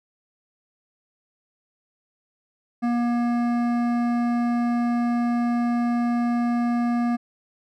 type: tone with hard clipping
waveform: sine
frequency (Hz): 238.7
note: A#3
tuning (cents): +41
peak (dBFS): -22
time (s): 2.82-7.17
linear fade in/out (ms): 20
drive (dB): 13
effects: none